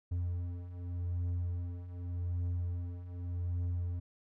triangle beating tone pair, 87.31 / 88.16 Hz, F2 / F2, 0 / +17 cents, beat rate 0.85 Hz, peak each -38 / -33 dBFS, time 0.11-4 s, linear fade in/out 10 ms, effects none

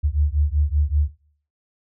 sine beating tone pair, 71.5 / 76.7 Hz, D2 / D#2, -46 / -24 cents, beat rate 5.2 Hz, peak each -20 dBFS, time 0.03-1.1 s, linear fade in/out 20 ms, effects noise-tail reverb RT60 0.5 s tail -18 dB re dry

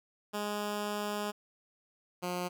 10% pulse tone pair in turn, 207.5 / 178.68 Hz, G#3 / F3, -1 / +40 cents, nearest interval minor third, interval 259 cents, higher first, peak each -25 dBFS, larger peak neither, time 0.33-1.32 / 2.22-2.49 s, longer first, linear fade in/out 20 ms, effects none

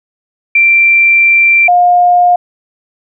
sine tone pair in turn, 2356 / 710.6 Hz, D7 / F5, +5 / +30 cents, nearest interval octave + major sixth, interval 2075 cents, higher first, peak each -4 dBFS, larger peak neither, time 0.55-1.68 / 1.68-2.36 s, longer first, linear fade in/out 5 ms, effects none

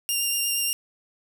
10% pulse tone with vibrato, 2794 Hz, F7, in tune, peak -15 dBFS, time 0.09-0.73 s, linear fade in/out 0 ms, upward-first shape sine, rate 8.5 Hz, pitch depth 11 cents each way, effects 9-bit

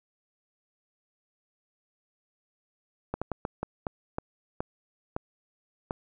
slowing click train, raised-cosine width 1 ms, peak -16 dBFS, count 10, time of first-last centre 3.14-5.909 s, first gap 76 ms, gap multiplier 1.33, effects none

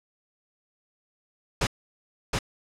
pink noise with echo, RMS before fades -24 dBFS, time 1.61-1.67 s, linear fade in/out 5 ms, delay 720 ms, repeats 1, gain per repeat -2 dB, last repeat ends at 2.39 s, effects low-pass 7000 Hz 12 dB/octave

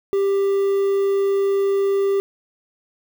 triangle tone with quantisation, 394.8 Hz, G4, 12 cents sharp, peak -14 dBFS, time 0.13-2.2 s, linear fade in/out 0 ms, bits 7, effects none

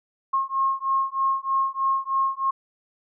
sine beating tone pair, 1076 / 1079.2 Hz, C6 / C#6, +48 / -47 cents, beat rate 3.2 Hz, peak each -24 dBFS, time 0.33-2.51 s, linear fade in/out 10 ms, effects none

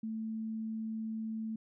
sine tone, 221.1 Hz, A3, 9 cents sharp, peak -35 dBFS, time 0.03-1.56 s, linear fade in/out 5 ms, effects none

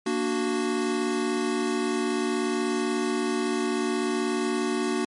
square chord, Bb augmented, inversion none, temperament equal, 233.1 / 293.7 / 370 Hz, Bb3 / D4 / F#4, 0 / 0 / 0 cents, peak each -30 / -30 / -28 dBFS, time 0.06-5.05 s, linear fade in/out 5 ms, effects MP3 48 kbps

